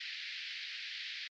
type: band-pass noise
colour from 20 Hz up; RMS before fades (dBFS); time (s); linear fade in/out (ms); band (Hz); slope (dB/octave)
pink; -43; 0-1.28; 10; 1800 to 4800; 48
effects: MP3 96 kbps